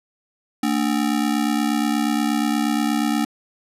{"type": "ring-modulated tone", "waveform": "square", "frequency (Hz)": 259.3, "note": "C4", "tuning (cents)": -15, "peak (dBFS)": -16, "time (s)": [0.63, 3.25], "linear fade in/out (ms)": 2, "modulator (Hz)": 34.2, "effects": ["resampled to 32000 Hz"]}